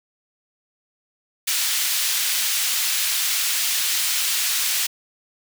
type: high-pass noise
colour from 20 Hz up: pink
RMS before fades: -22 dBFS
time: 1.47-4.87 s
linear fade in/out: 10 ms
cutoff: 2800 Hz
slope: 12 dB/octave
effects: none